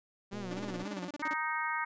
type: tone with vibrato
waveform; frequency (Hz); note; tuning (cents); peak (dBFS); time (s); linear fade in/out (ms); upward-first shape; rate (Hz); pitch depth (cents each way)
sawtooth; 192.1; G3; -35; -35; 0.31-1.09; 20; sine; 3.8; 140
type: click train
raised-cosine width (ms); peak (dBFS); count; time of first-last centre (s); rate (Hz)
2; -34; 62; 0.33-0.834; 121
type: tone bursts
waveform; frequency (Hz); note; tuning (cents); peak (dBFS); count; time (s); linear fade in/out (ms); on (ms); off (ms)
sawtooth; 293.1; D4; -3; -34; 15; 0.51-1.335; 2; 27; 30
type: harmonic tone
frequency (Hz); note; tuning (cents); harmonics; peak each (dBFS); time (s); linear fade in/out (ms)
311.5; D#4; +2; 3 / 4 / 5 / 6 / 7; -36 / -37 / -38 / -39 / -39; 1.22-1.85; 10
effects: resampled to 16000 Hz

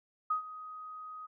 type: tone with ADSR envelope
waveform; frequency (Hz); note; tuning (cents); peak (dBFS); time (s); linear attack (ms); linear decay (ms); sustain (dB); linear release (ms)
sine; 1254; D#6; +13; -26; 0.3-1.27; 8; 110; -16; 18
effects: none

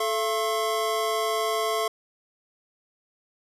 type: tone cluster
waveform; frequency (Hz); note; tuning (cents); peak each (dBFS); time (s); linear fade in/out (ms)
square; 436.5 / 676 / 1078; A4 / E5 / C#6; -14 / +43 / -49; -29; 0-1.88; 5
effects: resampled to 32000 Hz

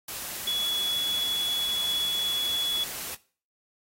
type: tone in noise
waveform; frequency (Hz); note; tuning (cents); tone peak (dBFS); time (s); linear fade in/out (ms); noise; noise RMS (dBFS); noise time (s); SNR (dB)
sine; 3388; G#7; +34; -25; 0.47-2.84; 5; white; -36; 0.08-3.15; +8
effects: noise-tail reverb RT60 0.4 s tail -19 dB re dry + AAC 48 kbps

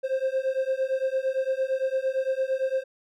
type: beating tone pair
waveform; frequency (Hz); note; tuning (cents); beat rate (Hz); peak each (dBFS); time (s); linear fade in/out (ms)
triangle; 523.3 / 532.1; C5 / C5; 0 / +29; 8.8; -25; 0.03-2.84; 20
effects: none

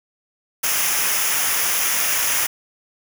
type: noise with comb filter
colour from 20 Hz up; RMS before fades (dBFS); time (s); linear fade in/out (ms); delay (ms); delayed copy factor
white; -20; 0.63-2.47; 10; 0.24; -0.65
effects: none

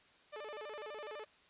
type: tone with vibrato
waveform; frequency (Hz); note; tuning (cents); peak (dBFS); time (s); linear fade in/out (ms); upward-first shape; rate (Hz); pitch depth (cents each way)
sawtooth; 507; B4; +45; -40; 0.32-1.25; 20; square; 12; 280
effects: white hiss -65 dBFS RMS until 1.49 s + resampled to 8000 Hz

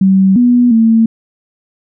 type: tone with pitch steps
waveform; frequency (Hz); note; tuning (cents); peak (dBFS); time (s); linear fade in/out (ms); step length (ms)
sine; 191.5 / 244 / 225.5; G3 / B3 / A3; -40 / -21 / +43; -5; 0.01-1.06; 5; 350
effects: none

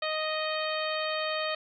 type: harmonic tone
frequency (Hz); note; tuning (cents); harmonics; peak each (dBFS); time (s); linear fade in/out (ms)
622.3; D#5; 0; 1 / 2 / 3 / 4 / 5 / 6 / 7; -32 / -35 / -37 / -38 / -39 / -40 / -40; 0.02-1.55; 5
effects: none

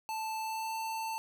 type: tone with pitch glide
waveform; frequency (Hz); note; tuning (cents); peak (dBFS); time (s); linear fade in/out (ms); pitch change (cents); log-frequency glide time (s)
square; 880 to 890.7; A5 to A5; 0 to +21; -35; 0.09-1.18; 0; +21; 0.4-0.76
effects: none

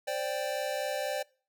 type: chord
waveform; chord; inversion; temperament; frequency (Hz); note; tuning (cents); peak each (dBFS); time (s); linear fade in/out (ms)
square; C suspended second; none; equal; 523.3 / 587.3 / 784; C5 / D5 / G5; 0 / 0 / 0; -37 / -34 / -38; 0.07-1.23; 10
effects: noise-tail reverb RT60 0.4 s tail -24 dB re dry

